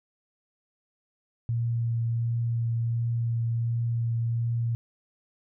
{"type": "tone with vibrato", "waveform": "sine", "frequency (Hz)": 116.54, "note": "A#2", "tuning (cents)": 0, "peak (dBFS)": -24, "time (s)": [1.49, 4.75], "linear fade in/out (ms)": 0, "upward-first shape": "triangle", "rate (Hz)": 1.4, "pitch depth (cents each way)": 13, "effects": []}